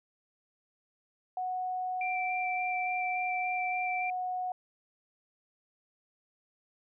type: tone with pitch glide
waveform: sine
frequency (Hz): 737 to 732.8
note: F#5 to F#5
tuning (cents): -7 to -17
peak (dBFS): -31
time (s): 1.37-4.52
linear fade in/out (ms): 2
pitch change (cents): -10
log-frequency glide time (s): 2.14-2.65
type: tone with vibrato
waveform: sine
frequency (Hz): 2349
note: D7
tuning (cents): 0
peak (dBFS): -33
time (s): 2.01-4.1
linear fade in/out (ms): 2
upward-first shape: square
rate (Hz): 3.5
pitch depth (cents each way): 8
effects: none